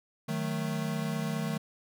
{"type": "chord", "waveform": "square", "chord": "D# diminished", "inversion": "none", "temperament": "equal", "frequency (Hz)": [155.56, 185, 220], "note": ["D#3", "F#3", "A3"], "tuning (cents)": [0, 0, 0], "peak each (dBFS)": [-34, -38, -35], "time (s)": [0.28, 1.58], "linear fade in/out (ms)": 10, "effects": []}